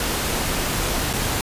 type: noise with dropouts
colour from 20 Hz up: pink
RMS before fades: -23 dBFS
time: 0-1.41 s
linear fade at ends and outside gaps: 2 ms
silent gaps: 1.131-1.135 s
effects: resampled to 32000 Hz